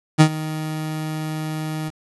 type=tone with ADSR envelope; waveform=30% pulse; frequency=155.8 Hz; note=D#3; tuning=3 cents sharp; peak=-4 dBFS; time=0.18-1.91 s; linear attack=27 ms; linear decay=76 ms; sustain=-18 dB; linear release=35 ms; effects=resampled to 24000 Hz + 7-bit